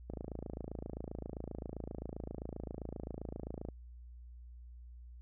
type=click train; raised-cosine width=2 ms; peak=-28 dBFS; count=100; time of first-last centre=0.1-3.687 s; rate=27.6 Hz; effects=added 60 Hz sine -49 dBFS peak until 5.21 s